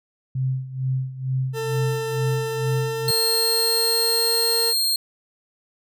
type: tone with tremolo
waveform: sine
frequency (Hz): 130.81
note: C3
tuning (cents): 0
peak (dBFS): -19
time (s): 0.35-3.11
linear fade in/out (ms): 5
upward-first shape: sine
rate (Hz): 2.2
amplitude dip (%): 80
type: tone with pitch glide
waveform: 40% pulse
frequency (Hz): 447.4 to 458.4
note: A4 to A#4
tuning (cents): +29 to -29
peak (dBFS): -24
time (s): 1.53-4.74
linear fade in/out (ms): 50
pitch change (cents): +42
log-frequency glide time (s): 2.56-4.36
type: tone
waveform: sawtooth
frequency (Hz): 4224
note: C8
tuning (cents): +16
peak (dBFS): -16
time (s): 3.08-4.96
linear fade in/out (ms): 2
effects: none